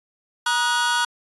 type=tone cluster; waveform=45% pulse; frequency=950 / 1240 / 1470 / 3355 Hz; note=A#5 / D#6 / F#6 / G#7; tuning=+33 / -6 / -12 / +17 cents; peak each=-23 / -29 / -22 / -28 dBFS; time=0.46-1.05 s; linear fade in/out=5 ms; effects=resampled to 24000 Hz